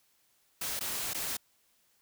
white noise with dropouts, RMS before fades -35 dBFS, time 0.61-1.37 s, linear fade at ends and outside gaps 5 ms, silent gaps 0.794-0.808 / 1.135-1.145 s, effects white hiss -70 dBFS RMS until 2.01 s

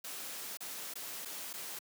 white noise with dropouts, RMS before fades -43 dBFS, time 0.04-1.79 s, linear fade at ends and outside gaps 5 ms, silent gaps 0.572-0.605 / 0.939-0.955 / 1.251-1.255 / 1.531-1.537 s, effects high-pass 200 Hz 12 dB/octave

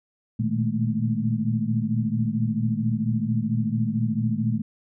sine tone cluster, 115.8 / 120.2 / 155 / 211.6 / 225.3 Hz, A#2 / B2 / D#3 / G#3 / A3, -11 / -46 / -6 / +33 / +41 cents, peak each -27 / -30 / -32 / -26 / -27 dBFS, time 0.39-4.62 s, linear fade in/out 10 ms, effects none

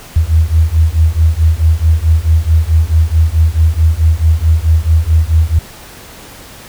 sine beating tone pair, 78 / 82.6 Hz, D#2 / E2, +5 / +4 cents, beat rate 4.6 Hz, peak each -10 dBFS, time 0.16-5.59 s, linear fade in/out 5 ms, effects pink hiss -34 dBFS RMS until 6.68 s

